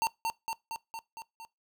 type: tone with echo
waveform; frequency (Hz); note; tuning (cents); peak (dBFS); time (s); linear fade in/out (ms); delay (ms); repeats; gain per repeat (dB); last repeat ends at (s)
square; 909; A#5; -44; -26; 0.02-0.07; 0; 230; 6; -3; 1.45
effects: noise-tail reverb RT60 0.2 s tail -21 dB re dry